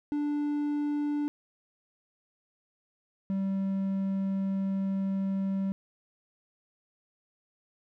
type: tone pair in turn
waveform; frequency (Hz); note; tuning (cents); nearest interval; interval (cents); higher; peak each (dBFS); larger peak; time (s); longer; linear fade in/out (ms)
triangle; 293.3 / 193.79; D4 / G3; -2 / -20; perfect fifth; 718; first; -25; neither; 0.12-1.28 / 3.3-5.72; second; 0
effects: none